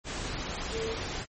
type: tone in noise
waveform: sine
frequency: 449 Hz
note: A4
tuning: 35 cents sharp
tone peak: -31 dBFS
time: 0.71-0.97 s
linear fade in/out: 50 ms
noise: pink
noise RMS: -35 dBFS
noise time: 0.04-1.26 s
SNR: +1 dB
effects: low-pass 11000 Hz 12 dB/octave + MP3 32 kbps